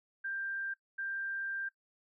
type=tone bursts at uneven times; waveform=sine; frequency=1584 Hz; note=G6; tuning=18 cents sharp; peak=-35 dBFS; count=2; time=0.24-0.74 / 0.98-1.69 s; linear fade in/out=10 ms; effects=noise-tail reverb RT60 0.1 s tail -18 dB re dry